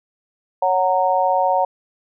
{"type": "chord", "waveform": "sine", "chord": "F# major", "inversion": "second", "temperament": "just", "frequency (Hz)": [555, 740, 925], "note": ["C#5", "F#5", "A#5"], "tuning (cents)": [2, 0, -14], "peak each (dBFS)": [-20, -18, -19], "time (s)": [0.62, 1.65], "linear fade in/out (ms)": 5, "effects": []}